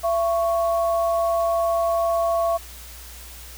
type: tone pair together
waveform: sine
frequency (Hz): 674 / 1108.7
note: E5 / C#6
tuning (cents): +38 / 0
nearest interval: major sixth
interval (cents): 862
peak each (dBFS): -19 / -26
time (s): 0.03-2.58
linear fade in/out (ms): 20
effects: added 60 Hz sine -41 dBFS peak until 3.57 s + white hiss -42 dBFS RMS until 3.57 s